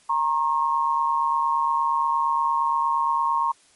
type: tone pair together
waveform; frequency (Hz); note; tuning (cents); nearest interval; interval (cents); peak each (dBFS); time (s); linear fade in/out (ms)
sine; 932.3 / 1080.9; A#5 / C#6; 0 / -44; minor third; 256; -22 / -22; 0.09-3.52; 10
effects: white hiss -57 dBFS RMS until 3.75 s + MP3 48 kbps